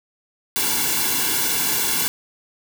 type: noise with comb filter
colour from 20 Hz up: white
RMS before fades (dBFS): -21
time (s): 0.56-2.08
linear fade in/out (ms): 0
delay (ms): 1.6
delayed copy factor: -0.9
effects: none